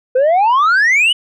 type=exponential sweep; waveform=sine; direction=up; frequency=493.9 to 3041 Hz; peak=-6 dBFS; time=0.15-1.13 s; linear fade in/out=10 ms; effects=tanh soft clip ceiling -8 dBFS